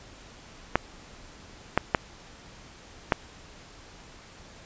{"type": "clicks", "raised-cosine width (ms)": 0.5, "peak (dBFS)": -4, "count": 4, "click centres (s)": [0.756, 1.776, 1.948, 3.122], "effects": ["pink hiss -49 dBFS RMS until 4.65 s", "resampled to 16000 Hz"]}